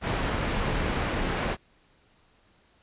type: low-pass noise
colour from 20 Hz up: pink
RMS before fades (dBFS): -28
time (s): 0.01-1.57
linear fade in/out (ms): 50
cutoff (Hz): 2700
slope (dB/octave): 12
effects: pink hiss -63 dBFS RMS until 2.82 s + resampled to 8000 Hz